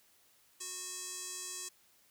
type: tone with band-pass filter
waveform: square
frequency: 366.4 Hz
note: F#4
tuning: 17 cents flat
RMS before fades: -43 dBFS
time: 0.6-1.69 s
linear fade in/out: 10 ms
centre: 7600 Hz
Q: 2.8
effects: white hiss -67 dBFS RMS until 2.1 s